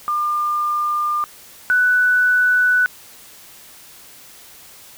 sine tone pair in turn, 1200 / 1488.5 Hz, D6 / F#6, +37 / +10 cents, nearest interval major third, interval 373 cents, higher second, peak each -17 / -12 dBFS, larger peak second, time 0.08-1.24 / 1.7-2.86 s, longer neither, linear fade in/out 0 ms, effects white hiss -43 dBFS RMS until 4.97 s

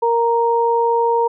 sine tone pair together, 466.1 / 932.3 Hz, A#4 / A#5, 0 / 0 cents, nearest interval octave, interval 1200 cents, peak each -16 dBFS, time 0.02-1.28 s, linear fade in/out 10 ms, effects none

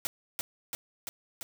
white noise with echo, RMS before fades -32 dBFS, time 0.05-0.07 s, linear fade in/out 0 ms, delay 340 ms, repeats 4, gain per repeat -2 dB, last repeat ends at 1.43 s, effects none

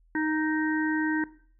harmonic tone, 311.1 Hz, D#4, in tune, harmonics 1 / 3 / 5 / 6, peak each -26 / -35 / -33 / -34 dBFS, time 0.15-1.24 s, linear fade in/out 2 ms, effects noise-tail reverb RT60 0.5 s tail -18 dB re dry + added 41 Hz sine -58 dBFS peak until 1.59 s

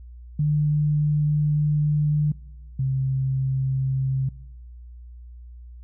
sine tone pair in turn, 149.4 / 133.1 Hz, D3 / C3, +30 / +30 cents, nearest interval major second, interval 200 cents, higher first, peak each -18 / -20 dBFS, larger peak first, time 0.39-2.32 / 2.79-4.29 s, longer first, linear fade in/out 5 ms, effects noise-tail reverb RT60 1.0 s tail -22 dB re dry + added 60 Hz sine -39 dBFS peak until 5.83 s

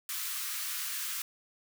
white high-pass noise, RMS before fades -36 dBFS, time 0.09-1.22 s, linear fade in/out 2 ms, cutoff 1100 Hz, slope 48 dB/octave, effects none

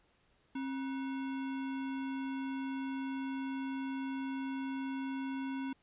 sine tone with sample-and-hold, 267.7 Hz, C4, 40 cents sharp, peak -35 dBFS, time 0.55-5.73 s, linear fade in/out 5 ms, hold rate 1225 Hz, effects pink hiss -71 dBFS RMS until 5.82 s + resampled to 8000 Hz

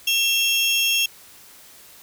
35% pulse tone pair together, 2713 / 3262 Hz, E7 / G#7, +49 / -32 cents, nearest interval minor third, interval 319 cents, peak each -19 dBFS, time 0.07-1.06 s, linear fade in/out 5 ms, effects white hiss -47 dBFS RMS until 2.02 s

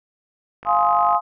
click train, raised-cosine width 0.5 ms, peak -23 dBFS, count 27, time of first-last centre 0.63-1.148 s, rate 50.2 Hz
sine chord, F minor seventh, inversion none, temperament just, 698.5 / 838.1 / 1047.7 / 1257.2 Hz, F5 / Ab5 / C6 / Eb6, 0 / +16 / +2 / +18 cents, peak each -20 dBFS, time 0.65-1.21 s, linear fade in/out 50 ms
effects none

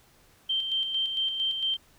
sine tone with tremolo, 3136 Hz, G7, in tune, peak -24 dBFS, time 0.49-1.77 s, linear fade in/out 10 ms, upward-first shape square, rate 4.4 Hz, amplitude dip 45%, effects pink hiss -60 dBFS RMS until 1.98 s

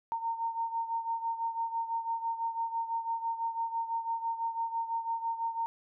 sine beating tone pair, 915 / 921 Hz, A#5 / A#5, -32 / -21 cents, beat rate 6 Hz, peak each -32 / -37 dBFS, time 0.12-5.66 s, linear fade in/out 0 ms, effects none

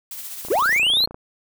blue noise with tremolo, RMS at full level -32 dBFS, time 0.11-0.79 s, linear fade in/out 2 ms, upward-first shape sine, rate 15 Hz, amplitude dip 40%
click train, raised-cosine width 1 ms, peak -22 dBFS, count 21, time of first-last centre 0.45-1.144 s, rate 28.8 Hz
triangle linear sweep, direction up, 295.7 to 4322 Hz, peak -14 dBFS, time 0.5-1.06 s, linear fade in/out 10 ms
effects none

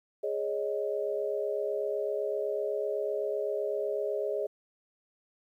sine chord, Ab suspended fourth, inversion none, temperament equal, 415.3 / 554.4 / 622.3 Hz, Ab4 / Db5 / Eb5, 0 / 0 / 0 cents, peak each -32 / -34 / -34 dBFS, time 0.23-4.47 s, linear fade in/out 10 ms, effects 11-bit

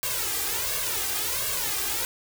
white noise with flanger, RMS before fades -28 dBFS, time 0.03-2.05 s, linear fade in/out 0 ms, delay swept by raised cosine 1.8 to 2.53 ms, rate 1.4 Hz, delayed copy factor +0.85, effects none

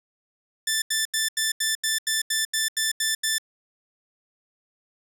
10% pulse tone bursts, 1764 Hz, A6, 4 cents sharp, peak -13 dBFS, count 12, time 0.67-3.383 s, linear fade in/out 5 ms, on 150 ms, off 83 ms, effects none

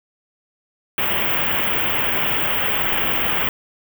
white band-stop noise, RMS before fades -20 dBFS, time 0.98-3.49 s, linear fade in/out 2 ms, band 3300 to 16000 Hz, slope 96 dB/octave, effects none

